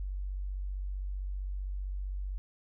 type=tone; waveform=sine; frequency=47.72 Hz; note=G1; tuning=46 cents flat; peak=-33 dBFS; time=0-2.38 s; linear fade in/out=0 ms; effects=none